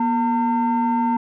sine tone pair together, 240 / 907 Hz, B3 / A#5, -49 / -48 cents, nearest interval octave + major seventh, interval 2301 cents, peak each -18 dBFS, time 0-1.17 s, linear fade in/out 5 ms, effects tanh soft clip ceiling -13 dBFS

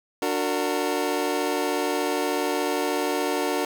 25% pulse chord, D augmented, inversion none, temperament just, 293.7 / 367.1 / 458.9 Hz, D4 / F#4 / A#4, 0 / -14 / -27 cents, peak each -24 dBFS, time 0.22-3.65 s, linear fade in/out 2 ms, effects none

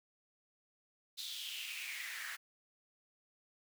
pink noise with high-pass filter sweep, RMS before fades -44 dBFS, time 1.17-2.37 s, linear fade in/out 20 ms, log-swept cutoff 3900 to 1600 Hz, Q 5.1, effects none

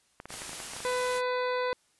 clicks, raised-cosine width 0.5 ms, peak -26 dBFS, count 11, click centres 0.201 / 0.256 / 0.305 / 0.34 / 0.419 / 0.494 / 0.532 / 0.602 / 0.735 / 0.765 / 0.804 s
white noise, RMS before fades -39 dBFS, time 0.28-1.22 s, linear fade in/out 50 ms
harmonic tone, 500 Hz, B4, 21 cents sharp, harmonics 1 / 2 / 3 / 4 / 5 / 7 / 8 / 9, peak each -29 / -33 / -38 / -40 / -44 / -47 / -46 / -50 dBFS, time 0.85-1.73 s, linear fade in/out 0 ms
effects white hiss -68 dBFS RMS until 1.99 s + resampled to 24000 Hz

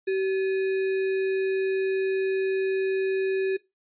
sine tone with sample-and-hold, 382.6 Hz, G4, 42 cents flat, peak -22 dBFS, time 0.07-3.57 s, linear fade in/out 10 ms, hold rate 2100 Hz, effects noise-tail reverb RT60 0.2 s tail -20 dB re dry + resampled to 8000 Hz

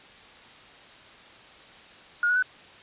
sine tone with pitch steps, 1431 / 1467 / 1503.9 Hz, F6 / F#6 / F#6, +42 / -15 / +28 cents, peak -20 dBFS, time 2.23-2.425 s, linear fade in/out 2 ms, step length 65 ms, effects white hiss -49 dBFS RMS until 2.82 s + resampled to 8000 Hz

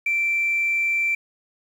sine tone, 2344 Hz, D7, 4 cents flat, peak -18 dBFS, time 0.06-1.15 s, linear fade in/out 5 ms, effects tanh soft clip ceiling -15 dBFS + 8-bit

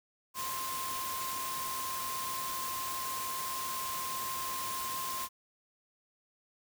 sine tone in noise, 1052 Hz, C6, 9 cents sharp, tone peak -37 dBFS, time 0.34-5.29 s, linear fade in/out 50 ms, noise white, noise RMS -39 dBFS, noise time 0.34-5.29 s, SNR -1 dB, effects none

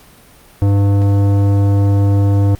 sine tone with tanh clipping, 100 Hz, G2, 35 cents sharp, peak -11 dBFS, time 0.62-2.55 s, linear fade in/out 0 ms, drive 15 dB, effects pink hiss -44 dBFS RMS until 2.59 s + Opus 48 kbps

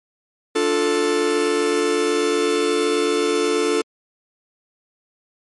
45% pulse chord, D minor, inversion none, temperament just, 293.7 / 352.4 / 440.5 Hz, D4 / F4 / A4, 0 / +16 / +2 cents, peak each -24 / -23 / -19 dBFS, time 0.55-3.82 s, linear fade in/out 10 ms, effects MP3 48 kbps

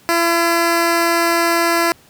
10% pulse tone, 338 Hz, E4, 43 cents sharp, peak -5 dBFS, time 0.09-1.92 s, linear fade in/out 0 ms, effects pink hiss -49 dBFS RMS until 2.09 s + high-pass 60 Hz 12 dB/octave

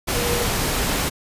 sine tone in noise, 479 Hz, A#4, 47 cents sharp, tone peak -25 dBFS, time 0.13-0.47 s, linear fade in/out 20 ms, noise pink, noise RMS -22 dBFS, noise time 0.07-1.1 s, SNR -6 dB, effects resampled to 32000 Hz

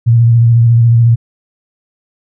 sine tone with vibrato, 116.9 Hz, A#2, 5 cents sharp, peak -4 dBFS, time 0.06-1.16 s, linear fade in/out 20 ms, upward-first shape square, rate 14 Hz, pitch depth 26 cents each way, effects none

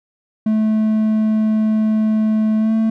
triangle tone with pitch glide, 217.1 to 221.9 Hz, A3 to A3, -23 to +15 cents, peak -11 dBFS, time 0.46-2.9 s, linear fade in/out 5 ms, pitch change +38 cents, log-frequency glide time 2.58-2.73 s, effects none

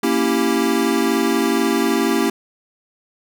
square chord, A# diminished seventh, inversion none, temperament equal, 233.1 / 277.2 / 329.6 / 392 Hz, A#3 / C#4 / E4 / G4, 0 / 0 / 0 / 0 cents, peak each -22 dBFS, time 0.03-2.3 s, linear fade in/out 5 ms, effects none

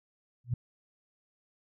sine tone with exponential growth, 121.7 Hz, B2, 25 cents flat, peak -23 dBFS, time 0.44-0.54 s, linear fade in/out 5 ms, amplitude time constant 20 ms, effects none

